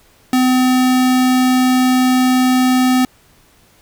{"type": "tone", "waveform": "square", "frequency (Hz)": 254.9, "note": "C4", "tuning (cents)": -45, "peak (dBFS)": -11, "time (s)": [0.33, 3.05], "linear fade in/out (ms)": 2, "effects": ["pink hiss -51 dBFS RMS until 3.81 s"]}